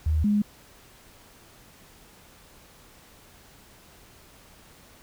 sine tone pair in turn, 77.78 / 207.3 Hz, D#2 / G#3, 0 / -3 cents, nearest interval octave + perfect fourth, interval 1697 cents, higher second, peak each -20 / -19 dBFS, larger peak second, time 0.06-0.24 / 0.24-0.42 s, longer neither, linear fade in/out 5 ms, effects pink hiss -53 dBFS RMS until 5.02 s

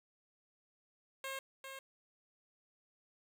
10% pulse tone with echo, 537 Hz, C5, 45 cents sharp, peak -32 dBFS, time 1.24-1.39 s, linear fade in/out 2 ms, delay 400 ms, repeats 1, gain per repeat -6 dB, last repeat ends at 1.79 s, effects none

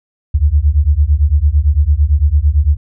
sine beating tone pair, 69.3 / 78.2 Hz, C#2 / D#2, 0 / +9 cents, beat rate 8.9 Hz, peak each -11 dBFS, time 0.34-2.77 s, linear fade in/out 10 ms, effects none

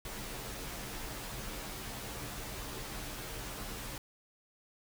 pink noise with comb filter, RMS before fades -42 dBFS, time 0.05-3.98 s, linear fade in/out 2 ms, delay 12 ms, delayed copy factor -0.65, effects none

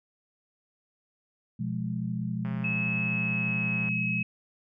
sine chord, F diminished, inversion second, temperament equal with one note detuned, 123.47 / 174.61 / 209.2 Hz, Cb3 / F3 / Ab3, 0 / 0 / +13 cents, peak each -33 dBFS, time 1.59-4.23 s, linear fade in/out 10 ms
click train, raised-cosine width 0.5 ms, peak -29 dBFS, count 195, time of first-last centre 2.45-3.887 s, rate 135 Hz
sine tone with pitch glide, 2585 to 2564 Hz, E7 to E7, -34 to -49 cents, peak -28 dBFS, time 2.64-4.23 s, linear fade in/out 5 ms, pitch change -15 cents, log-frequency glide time 3.01-3.76 s
effects none

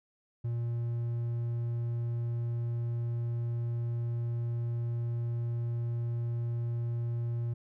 triangle tone, 118 Hz, A#2, 22 cents sharp, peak -28 dBFS, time 0.44-7.54 s, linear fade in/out 10 ms, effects none

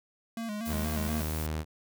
square tone with vibrato, 218.7 Hz, A3, 10 cents flat, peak -34 dBFS, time 0.37-1.22 s, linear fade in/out 2 ms, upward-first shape square, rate 4.2 Hz, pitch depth 76 cents each way
blue noise, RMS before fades -41 dBFS, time 0.65-1.47 s, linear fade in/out 10 ms
sawtooth tone, 77.78 Hz, D#2, in tune, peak -27 dBFS, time 0.66-1.65 s, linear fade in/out 50 ms
effects none

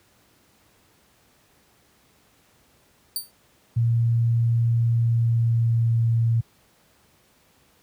10% pulse tone with exponential decay, 4602 Hz, D8, 36 cents flat, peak -15 dBFS, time 3.16-3.31 s, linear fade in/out 1 ms, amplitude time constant 32 ms
sine tone with pitch glide, 116.54 to 115.2 Hz, A#2 to A#2, 0 to -20 cents, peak -17 dBFS, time 3.76-6.41 s, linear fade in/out 10 ms, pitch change -20 cents, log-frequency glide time 4.88-6.09 s
effects pink hiss -60 dBFS RMS until 7.82 s + high-pass 60 Hz 12 dB/octave

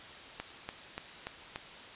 click train, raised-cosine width 0.3 ms, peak -21 dBFS, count 5, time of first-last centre 0.4-1.559 s, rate 3.45 Hz, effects white hiss -48 dBFS RMS until 1.95 s + resampled to 8000 Hz

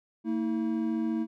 triangle tone pair together, 227.4 / 321.9 Hz, A#3 / E4, -43 / -41 cents, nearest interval tritone, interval 602 cents, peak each -27 / -28 dBFS, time 0.24-1.27 s, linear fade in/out 50 ms, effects none

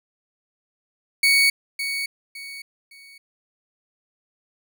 30% pulse tone with echo, 2232 Hz, C#7, 11 cents sharp, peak -12 dBFS, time 1.23-1.5 s, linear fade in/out 5 ms, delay 560 ms, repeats 3, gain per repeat -10 dB, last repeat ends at 3.18 s, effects none

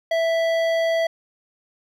sine tone with hard clipping, 659.3 Hz, E5, in tune, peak -20 dBFS, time 0.11-1.07 s, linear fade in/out 5 ms, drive 12 dB, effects none

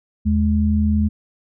sine tone pair together, 79.1 / 211.2 Hz, D#2 / G#3, +29 / +29 cents, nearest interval octave + perfect fourth, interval 1700 cents, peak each -17 dBFS, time 0.25-1.09 s, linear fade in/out 20 ms, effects none

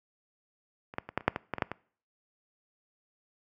clicks, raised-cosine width 0.5 ms, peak -29 / -15 / -24 / -12 / -30 / -6 / -16 / -15 / -19 / -10 / -19 dBFS, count 11, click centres 0.939 / 0.984 / 1.09 / 1.176 / 1.208 / 1.28 / 1.361 / 1.537 / 1.583 / 1.622 / 1.716 s, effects noise-tail reverb RT60 0.5 s tail -23 dB re dry + high-pass 80 Hz 12 dB/octave

